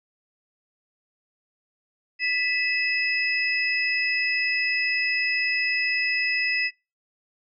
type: tone cluster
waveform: sine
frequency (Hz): 1982 / 2594 / 5070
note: B6 / E7 / D#8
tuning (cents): +6 / -28 / +32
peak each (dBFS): -25 / -25 / -30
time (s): 2.19-6.71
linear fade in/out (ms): 50
effects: noise-tail reverb RT60 0.3 s tail -26 dB re dry